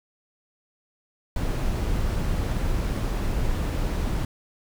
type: noise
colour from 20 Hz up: brown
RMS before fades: -25 dBFS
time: 1.36-4.25 s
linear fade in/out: 2 ms
effects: none